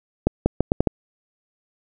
accelerating click train, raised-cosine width 2 ms, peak -3 dBFS, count 6, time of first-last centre 0.27-0.872 s, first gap 190 ms, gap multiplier 0.77, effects none

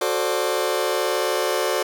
sawtooth chord, D dominant seventh, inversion first, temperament just, 367.1 / 440.5 / 528.6 / 587.3 Hz, F#4 / A4 / C5 / D5, -14 / +2 / +18 / 0 cents, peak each -22 dBFS, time 0.01-1.83 s, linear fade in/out 5 ms, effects none

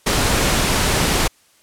pink noise, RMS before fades -17 dBFS, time 0.06-1.28 s, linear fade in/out 10 ms, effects white hiss -55 dBFS RMS until 1.62 s + low-pass 11000 Hz 12 dB/octave

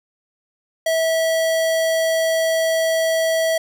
square tone, 650 Hz, E5, 24 cents flat, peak -17 dBFS, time 0.86-3.58 s, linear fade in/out 5 ms, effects none

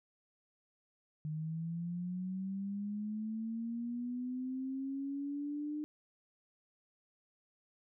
sine linear sweep, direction up, 152.1 to 302.1 Hz, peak -36 dBFS, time 1.25-5.84 s, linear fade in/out 0 ms, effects none

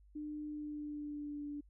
sine tone with pitch glide, 300 to 291.1 Hz, D4 to D4, +37 to -15 cents, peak -40 dBFS, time 0.15-1.61 s, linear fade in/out 10 ms, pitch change -52 cents, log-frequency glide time 0.47-1.48 s, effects added 50 Hz sine -60 dBFS peak until 1.69 s

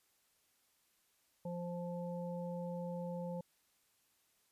harmonic tone, 174.61 Hz, F3, in tune, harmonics 1 / 3 / 5, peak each -41 / -43 / -51 dBFS, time 1.45-3.41 s, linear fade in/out 5 ms, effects white hiss -75 dBFS RMS until 4.51 s + resampled to 32000 Hz

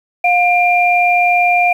sine tone pair together, 709.7 / 2387 Hz, F5 / D7, +28 / +28 cents, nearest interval octave + major sixth, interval 2100 cents, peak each -11 / -13 dBFS, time 0.24-1.73 s, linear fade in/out 5 ms, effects 7-bit

